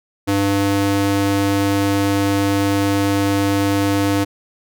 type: tone with high-pass filter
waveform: square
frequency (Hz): 99.5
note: G2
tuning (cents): +26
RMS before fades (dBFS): -17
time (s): 0.27-4.25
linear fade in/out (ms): 20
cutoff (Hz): 200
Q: 2.6
effects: none